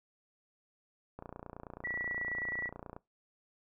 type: click train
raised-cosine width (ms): 1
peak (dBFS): -30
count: 53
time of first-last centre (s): 1.19-2.965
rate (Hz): 29.3
type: tone with tremolo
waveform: sine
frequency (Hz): 1946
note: B6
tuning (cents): -26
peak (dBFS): -33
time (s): 1.84-2.69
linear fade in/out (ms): 10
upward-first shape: sine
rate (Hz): 19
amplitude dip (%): 45
effects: noise-tail reverb RT60 0.2 s tail -21 dB re dry